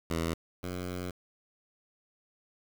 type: tone pair in turn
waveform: 10% pulse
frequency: 82.41 / 90.17 Hz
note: E2 / F#2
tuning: 0 / -44 cents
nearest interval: major second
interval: 156 cents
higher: second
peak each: -21 / -28 dBFS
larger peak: first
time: 0.1-0.34 / 0.63-1.11 s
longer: second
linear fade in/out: 5 ms
effects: 8-bit